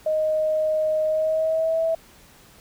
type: tone with pitch glide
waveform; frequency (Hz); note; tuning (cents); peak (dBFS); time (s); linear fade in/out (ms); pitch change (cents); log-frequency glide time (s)
sine; 622.3 to 652.9; D#5 to E5; 0 to -17; -19; 0.06-1.95; 5; +83; 1.06-1.82
effects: pink hiss -51 dBFS RMS until 2.6 s